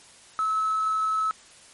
sine tone with quantisation, 1295 Hz, E6, 31 cents flat, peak -22 dBFS, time 0.39-1.31 s, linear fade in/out 0 ms, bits 7, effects white hiss -51 dBFS RMS until 1.73 s + MP3 48 kbps

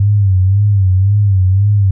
sine tone with vibrato, 98 Hz, G2, in tune, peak -7 dBFS, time 0-1.91 s, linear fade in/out 5 ms, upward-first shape sine, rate 1.9 Hz, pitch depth 100 cents each way, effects none

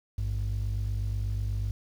triangle ring-modulated tone, 77.78 Hz, D#2, in tune, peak -21 dBFS, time 0.18-1.71 s, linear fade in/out 0 ms, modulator 24.1 Hz, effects tanh soft clip ceiling -22 dBFS + 9-bit

